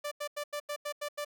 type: tone bursts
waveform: sawtooth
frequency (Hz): 587.3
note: D5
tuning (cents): 0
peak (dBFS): -30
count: 8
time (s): 0.04-1.249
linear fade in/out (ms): 10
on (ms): 75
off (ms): 87
effects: none